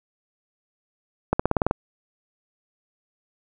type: accelerating click train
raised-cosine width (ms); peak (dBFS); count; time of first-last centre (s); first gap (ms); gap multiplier
1; -5; 8; 1.33-1.711; 65; 0.94
effects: none